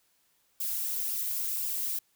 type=noise with flanger; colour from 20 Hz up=violet; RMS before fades=-32 dBFS; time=0.6-1.99 s; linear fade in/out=5 ms; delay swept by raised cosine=0.48 to 3.18 ms; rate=1.9 Hz; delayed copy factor=-0.5; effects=white hiss -70 dBFS RMS until 2.15 s